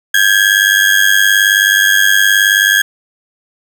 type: ring-modulated tone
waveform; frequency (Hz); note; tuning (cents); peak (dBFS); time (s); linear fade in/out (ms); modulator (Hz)
35% pulse; 1640; G#6; -22; -3; 0.14-2.82; 5; 49.5
effects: none